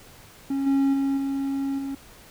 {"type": "tone with level steps", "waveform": "triangle", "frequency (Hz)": 274.1, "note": "C#4", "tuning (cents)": -19, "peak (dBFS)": [-21, -16, -19, -22, -26], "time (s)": [0.5, 1.95], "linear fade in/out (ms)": 5, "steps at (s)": [0.66, 0.93, 1.17, 1.78], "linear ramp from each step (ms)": 10, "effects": ["pink hiss -49 dBFS RMS until 2.3 s"]}